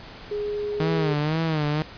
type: tone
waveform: sine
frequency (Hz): 415.3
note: G#4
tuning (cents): 0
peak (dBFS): -25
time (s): 0.31-1.14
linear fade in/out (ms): 5
type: tone with vibrato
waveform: sawtooth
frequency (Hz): 155.4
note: D#3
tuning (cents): -2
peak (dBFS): -18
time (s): 0.8-1.82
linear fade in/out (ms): 0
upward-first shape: sine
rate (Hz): 2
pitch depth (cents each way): 91
effects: pink hiss -42 dBFS RMS until 1.97 s + resampled to 11025 Hz